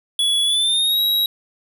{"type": "tone with pitch glide", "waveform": "square", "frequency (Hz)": [3388, 3847], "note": ["G#7", "B7"], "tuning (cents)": [34, -46], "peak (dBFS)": -16, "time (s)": [0.19, 1.26], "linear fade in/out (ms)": 2, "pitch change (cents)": 220, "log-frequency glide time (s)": [0.44, 1], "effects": []}